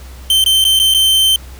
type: tone with dropouts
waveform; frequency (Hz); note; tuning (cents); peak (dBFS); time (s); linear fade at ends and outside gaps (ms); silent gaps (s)
45% pulse; 3105; G7; -17; -8; 0.3-1.36; 2; 0.441-0.461 / 0.642-0.65 / 0.792-0.798 / 0.94-0.946
effects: added 64 Hz sine -31 dBFS peak until 1.59 s + pink hiss -40 dBFS RMS until 1.59 s